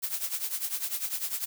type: noise with tremolo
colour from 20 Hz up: blue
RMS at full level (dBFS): -29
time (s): 0.02-1.46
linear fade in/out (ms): 20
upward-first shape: triangle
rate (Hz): 10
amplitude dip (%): 85
effects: none